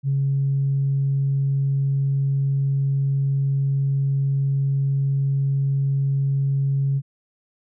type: tone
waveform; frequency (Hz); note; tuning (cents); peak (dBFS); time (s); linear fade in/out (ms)
sine; 137.7; C#3; -11; -17; 0.03-7.02; 50
effects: tanh soft clip ceiling -13 dBFS